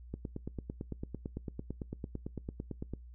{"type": "click train", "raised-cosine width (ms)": 3, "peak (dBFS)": -25, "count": 26, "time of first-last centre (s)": [0.14, 2.936], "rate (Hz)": 8.94, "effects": ["noise-tail reverb RT60 0.2 s tail -24 dB re dry", "added 60 Hz sine -48 dBFS peak until 3.14 s"]}